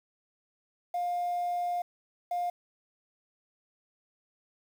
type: tone bursts at uneven times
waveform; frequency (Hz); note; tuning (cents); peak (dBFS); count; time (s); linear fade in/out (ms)
triangle; 706; F5; +19; -25; 2; 0.94-1.82 / 2.31-2.5; 5
effects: tanh soft clip ceiling -25 dBFS + 9-bit